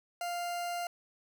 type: tone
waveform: 40% pulse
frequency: 698.5 Hz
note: F5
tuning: in tune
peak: -33 dBFS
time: 0.21-0.87 s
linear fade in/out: 2 ms
effects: none